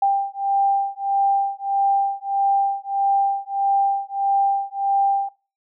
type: beating tone pair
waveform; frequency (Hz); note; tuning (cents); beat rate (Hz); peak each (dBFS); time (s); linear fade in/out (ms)
sine; 791 / 792.6; G5 / G5; +15 / +19; 1.6; -20; 0.02-5.29; 5
effects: noise-tail reverb RT60 0.3 s tail -20 dB re dry